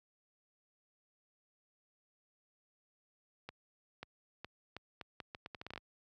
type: accelerating click train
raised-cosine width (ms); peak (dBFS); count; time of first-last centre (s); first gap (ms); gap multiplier
0.3; -28; 15; 3.49-5.777; 540; 0.77
effects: high-pass 60 Hz 12 dB/octave